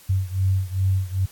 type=beating tone pair; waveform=sine; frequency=94 / 96.5 Hz; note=F#2 / G2; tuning=+28 / -27 cents; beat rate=2.5 Hz; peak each=-21 / -23 dBFS; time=0.09-1.26 s; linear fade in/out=10 ms; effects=white hiss -49 dBFS RMS until 1.31 s + AAC 64 kbps